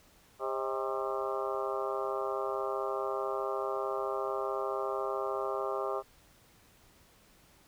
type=harmonic tone with a mistuned harmonic; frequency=133.7 Hz; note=C3; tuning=38 cents sharp; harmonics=3 / 4 / 5 / 6 / 7 / 8 / 9 / 10; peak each=-36 / -38 / -38 / -41 / -46 / -41 / -39 / -47 dBFS; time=0.39-6.03 s; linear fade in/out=50 ms; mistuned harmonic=5; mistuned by=-77 cents; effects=pink hiss -62 dBFS RMS until 7.67 s